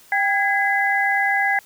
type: tone cluster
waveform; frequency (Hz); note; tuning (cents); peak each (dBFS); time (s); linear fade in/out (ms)
sine; 789 / 1653 / 2023; G5 / G#6 / B6; +11 / -9 / +41; -21; 0.12-1.59; 2
effects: white hiss -50 dBFS RMS until 1.65 s